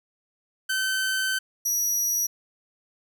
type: tone pair in turn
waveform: sawtooth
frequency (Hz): 1536 / 5799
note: G6 / F#8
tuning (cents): -36 / -36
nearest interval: octave + major seventh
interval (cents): 2300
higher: second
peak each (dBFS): -20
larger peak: neither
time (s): 0.69-1.39 / 1.65-2.27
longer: first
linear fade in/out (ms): 10
effects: none